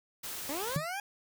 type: noise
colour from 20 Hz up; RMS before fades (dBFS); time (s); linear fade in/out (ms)
white; -40; 0.23-0.77; 10
type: linear sweep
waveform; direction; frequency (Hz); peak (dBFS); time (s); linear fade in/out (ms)
20% pulse; up; 261.6 to 827; -30; 0.49-1; 2
type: tone with exponential decay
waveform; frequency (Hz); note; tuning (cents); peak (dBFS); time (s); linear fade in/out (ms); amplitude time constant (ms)
sine; 155.56; D#3; 0; -24; 0.76-0.86; 2; 21
effects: none